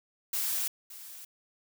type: noise with echo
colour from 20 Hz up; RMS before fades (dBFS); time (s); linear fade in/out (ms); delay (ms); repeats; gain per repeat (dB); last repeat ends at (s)
blue; -31; 0.33-0.68; 5; 570; 1; -15; 1.25
effects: none